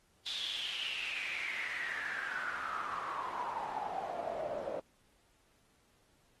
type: noise with band-pass filter sweep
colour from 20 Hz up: pink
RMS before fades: -39 dBFS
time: 0.26-4.8 s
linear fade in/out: 5 ms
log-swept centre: 3700 to 540 Hz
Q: 8.4
effects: pink hiss -71 dBFS RMS until 6.4 s + AAC 32 kbps